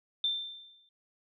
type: tone with exponential decay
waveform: sine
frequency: 3569 Hz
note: A7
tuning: 24 cents sharp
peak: -25 dBFS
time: 0.24-0.89 s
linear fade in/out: 2 ms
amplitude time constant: 140 ms
effects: none